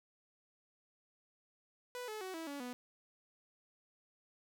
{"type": "tone with pitch steps", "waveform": "sawtooth", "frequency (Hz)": [494.3, 430.3, 374.6, 326.1, 283.9, 247.2], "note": ["B4", "A4", "F#4", "E4", "C#4", "B3"], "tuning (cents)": [1, -39, 21, -19, 41, 2], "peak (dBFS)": -38, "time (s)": [1.95, 2.73], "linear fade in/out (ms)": 0, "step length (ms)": 130, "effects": []}